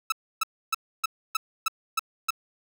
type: tone bursts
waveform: sawtooth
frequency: 1308 Hz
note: E6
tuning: 14 cents flat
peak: -18 dBFS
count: 8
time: 0.1-2.306 s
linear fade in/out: 5 ms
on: 22 ms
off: 290 ms
effects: none